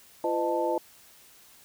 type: tone cluster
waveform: sine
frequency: 341.9 / 506 / 615 / 881 Hz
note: F4 / B4 / D#5 / A5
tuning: -37 / +42 / -20 / +2 cents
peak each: -30 dBFS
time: 0.24-0.78 s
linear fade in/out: 2 ms
effects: white hiss -55 dBFS RMS until 1.64 s